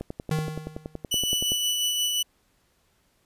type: click train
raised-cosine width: 2 ms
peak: -19 dBFS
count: 17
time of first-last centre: 0.01-1.519 s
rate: 10.6 Hz
type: tone with exponential decay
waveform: square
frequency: 155.56 Hz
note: D#3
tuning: in tune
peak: -22 dBFS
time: 0.31-1.05 s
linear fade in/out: 2 ms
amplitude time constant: 160 ms
type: tone with tremolo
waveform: sawtooth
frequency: 2966 Hz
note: F#7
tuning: 4 cents sharp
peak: -19 dBFS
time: 1.11-2.23 s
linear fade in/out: 10 ms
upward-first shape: sine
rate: 5.7 Hz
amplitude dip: 30%
effects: pink hiss -67 dBFS RMS until 3.25 s + resampled to 32000 Hz